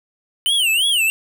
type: tone with vibrato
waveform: square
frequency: 2960 Hz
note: F#7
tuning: in tune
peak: -15 dBFS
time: 0.46-1.1 s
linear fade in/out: 0 ms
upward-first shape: sine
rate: 3 Hz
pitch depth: 220 cents each way
effects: none